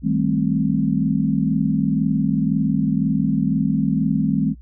sine chord, A half-diminished seventh, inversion second, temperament just, 158.4 / 198 / 220 / 264 Hz, Eb3 / G3 / A3 / C4, +31 / +18 / 0 / +16 cents, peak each -22 dBFS, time 0.02-4.55 s, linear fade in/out 50 ms, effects noise-tail reverb RT60 0.1 s tail -21 dB re dry + added 60 Hz sine -39 dBFS peak until 4.61 s

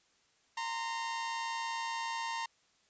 sawtooth tone pair together, 921.7 / 1042 Hz, A#5 / C6, -20 / -7 cents, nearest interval major second, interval 213 cents, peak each -32 / -38 dBFS, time 0.57-2.46 s, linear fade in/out 5 ms, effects white hiss -70 dBFS RMS until 2.89 s + resampled to 16000 Hz

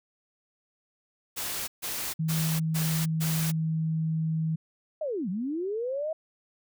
white noise bursts, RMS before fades -33 dBFS, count 5, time 1.36-3.52 s, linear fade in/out 20 ms, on 320 ms, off 140 ms
sine tone, 159.9 Hz, D#3, 48 cents sharp, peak -25 dBFS, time 2.19-4.56 s, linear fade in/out 10 ms
sine linear two-way sweep, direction down then up, 648 to 170.6 to 648 Hz, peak -28 dBFS, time 5.01-6.13 s, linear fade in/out 5 ms, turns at 5.29 s
effects none

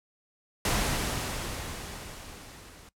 pink noise with level ramp, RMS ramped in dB -26 to -51 dBFS, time 0.65-2.89 s, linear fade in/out 2 ms, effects noise-tail reverb RT60 0.1 s tail -19 dB re dry + low-pass 12000 Hz 12 dB/octave

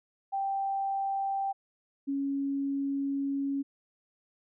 sine tone pair in turn, 784 / 277.2 Hz, G5 / C#4, 0 / 0 cents, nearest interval octave + tritone, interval 1800 cents, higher first, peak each -28 dBFS, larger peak neither, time 0.32-1.53 / 2.07-3.63 s, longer second, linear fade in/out 20 ms, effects none

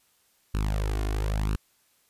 sawtooth tone with flanger, 52 Hz, G#1, 3 cents sharp, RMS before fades -27 dBFS, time 0.54-1.56 s, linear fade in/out 5 ms, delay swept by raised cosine 0.72 to 2.82 ms, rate 0.99 Hz, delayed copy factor +0.85, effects white hiss -66 dBFS RMS until 2.09 s + resampled to 32000 Hz

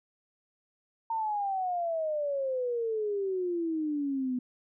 sine exponential sweep, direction down, 918 to 246.9 Hz, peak -28 dBFS, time 1.1-4.39 s, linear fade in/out 5 ms, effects none

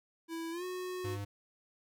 square tone with pitch glide, 329.6 to 365.7 Hz, E4 to F#4, 0 to -20 cents, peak -38 dBFS, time 0.28-1.18 s, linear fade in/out 50 ms, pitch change +180 cents, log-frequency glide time 0.51-0.64 s
square tone, 101.1 Hz, G#2, 46 cents flat, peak -38 dBFS, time 1.04-1.25 s, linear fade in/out 10 ms
effects none

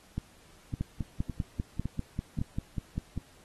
two click trains, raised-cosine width 5 ms, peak -18 / -19 dBFS, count 13 / 5, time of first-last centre 0.81-3.177 / 0.18-2.415 s, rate 5.07 / 1.79 Hz, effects pink hiss -59 dBFS RMS until 3.44 s + AAC 32 kbps

